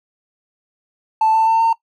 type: tone with pitch steps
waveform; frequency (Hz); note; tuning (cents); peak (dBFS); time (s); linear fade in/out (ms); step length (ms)
triangle; 880 / 889.7 / 899.5 / 909.5; A5 / A5 / A5 / A#5; 0 / +19 / +38 / -43; -8; 1.21-1.73; 5; 130
effects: noise-tail reverb RT60 0.1 s tail -22 dB re dry + tanh soft clip ceiling -8 dBFS